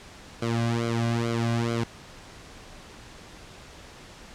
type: tone with flanger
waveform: sawtooth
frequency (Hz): 116.54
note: A#2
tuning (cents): 0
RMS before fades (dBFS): -26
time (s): 0.42-1.84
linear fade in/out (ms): 5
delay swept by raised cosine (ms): 1.1 to 2.3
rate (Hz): 2.3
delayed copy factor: -1
effects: pink hiss -46 dBFS RMS until 4.34 s + low-pass 7000 Hz 12 dB/octave